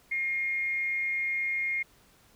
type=tone with frequency modulation; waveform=sine; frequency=2134 Hz; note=C7; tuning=34 cents sharp; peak=-27 dBFS; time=0.11-1.83 s; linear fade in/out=10 ms; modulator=293 Hz; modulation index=0.23; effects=pink hiss -61 dBFS RMS until 2.35 s